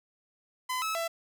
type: tone with pitch steps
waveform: sawtooth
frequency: 1015 / 1298 / 667 Hz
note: B5 / E6 / E5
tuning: +47 / -27 / +20 cents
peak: -26 dBFS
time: 0.69-1.08 s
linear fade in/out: 10 ms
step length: 130 ms
effects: 10-bit